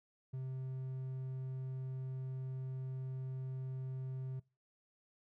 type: tone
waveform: triangle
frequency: 130.81 Hz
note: C3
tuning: in tune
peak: -37 dBFS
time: 0.33-4.4 s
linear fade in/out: 10 ms
effects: noise-tail reverb RT60 0.3 s tail -23 dB re dry